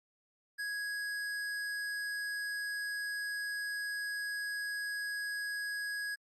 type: tone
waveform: square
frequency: 1661.2 Hz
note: G#6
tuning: in tune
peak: -36 dBFS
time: 0.58-6.16 s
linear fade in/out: 20 ms
effects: low-pass 11000 Hz 12 dB/octave + Opus 48 kbps